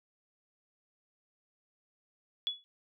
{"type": "tone with exponential decay", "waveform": "sine", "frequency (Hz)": 3399, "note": "G#7", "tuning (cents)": 39, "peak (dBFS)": -26, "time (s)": [2.47, 2.64], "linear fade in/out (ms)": 0, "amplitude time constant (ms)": 35, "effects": []}